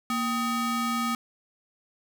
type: ring-modulated tone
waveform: square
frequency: 510 Hz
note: C5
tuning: 44 cents flat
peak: -23 dBFS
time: 0.1-1.15 s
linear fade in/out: 2 ms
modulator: 745 Hz
effects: none